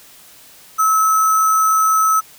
sine tone with sample-and-hold, 1297 Hz, E6, 28 cents flat, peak -11 dBFS, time 0.78-2.21 s, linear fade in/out 20 ms, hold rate 7350 Hz, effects white hiss -44 dBFS RMS until 2.38 s

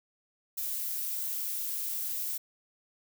violet noise, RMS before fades -34 dBFS, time 0.57-2.38 s, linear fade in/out 10 ms, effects none

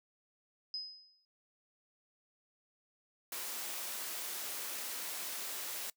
sine tone with exponential decay, 5040 Hz, D#8, 21 cents sharp, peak -35 dBFS, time 0.74-1.25 s, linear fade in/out 1 ms, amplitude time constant 110 ms
white noise, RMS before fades -41 dBFS, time 3.32-5.9 s, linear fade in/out 2 ms
effects noise-tail reverb RT60 0.1 s tail -22 dB re dry + high-pass 300 Hz 12 dB/octave

